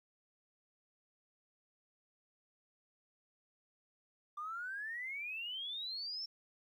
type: exponential sweep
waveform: triangle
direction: up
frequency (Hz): 1178 to 5470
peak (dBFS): -36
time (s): 4.37-6.26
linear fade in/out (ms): 10
effects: tanh soft clip ceiling -38 dBFS + 13-bit